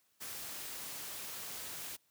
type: noise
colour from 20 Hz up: white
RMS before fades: -44 dBFS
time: 0.2-1.97 s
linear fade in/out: 20 ms
effects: white hiss -74 dBFS RMS until 2.1 s + high-pass 60 Hz 12 dB/octave